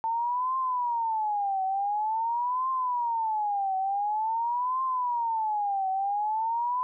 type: tone with vibrato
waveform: sine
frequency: 893 Hz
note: A5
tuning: 25 cents sharp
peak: -25 dBFS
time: 0.04-6.83 s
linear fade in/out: 0 ms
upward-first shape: triangle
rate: 0.47 Hz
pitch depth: 290 cents each way
effects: none